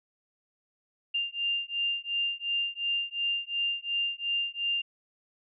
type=beating tone pair; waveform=sine; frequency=2794 / 2796.8 Hz; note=F7 / F7; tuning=0 / +2 cents; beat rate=2.8 Hz; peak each=-31 dBFS; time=1.14-4.82 s; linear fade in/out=10 ms; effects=none